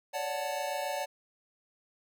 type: chord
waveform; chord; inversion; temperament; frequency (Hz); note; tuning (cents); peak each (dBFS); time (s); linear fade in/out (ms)
square; D major seventh; third; equal with one note detuned; 560.2 / 587.3 / 740 / 880; C#5 / D5 / F#5 / A5; +18 / 0 / 0 / 0; -39 / -38 / -38 / -39; 0.13-1.06; 20
effects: none